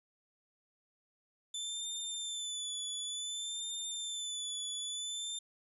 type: tone with vibrato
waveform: 25% pulse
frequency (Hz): 3520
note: A7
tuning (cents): 0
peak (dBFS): -33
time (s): 1.54-5.39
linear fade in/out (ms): 5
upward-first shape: sine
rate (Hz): 0.56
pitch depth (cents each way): 42
effects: resampled to 32000 Hz